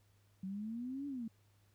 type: exponential two-way sweep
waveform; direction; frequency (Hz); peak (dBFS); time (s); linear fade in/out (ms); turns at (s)
sine; up then down; 185 to 289.2 to 217; -39; 0.43-1.28; 5; 1.07
effects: added 101 Hz sine -68 dBFS peak until 1.74 s + pink hiss -75 dBFS RMS until 1.74 s